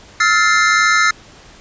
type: chord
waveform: square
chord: F major seventh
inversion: third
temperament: equal with one note detuned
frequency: 1295.1 / 1396.9 / 1760 / 2093 Hz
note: E6 / F6 / A6 / C7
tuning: -31 / 0 / 0 / 0 cents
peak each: -17 dBFS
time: 0.2-1.11 s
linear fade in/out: 5 ms
effects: pink hiss -42 dBFS RMS until 1.6 s + resampled to 16000 Hz